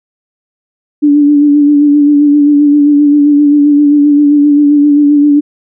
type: tone with vibrato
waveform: sine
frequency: 291.2 Hz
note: D4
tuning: 15 cents flat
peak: -3 dBFS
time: 1.02-5.41 s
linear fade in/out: 20 ms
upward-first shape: sine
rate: 7.6 Hz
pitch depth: 30 cents each way
effects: none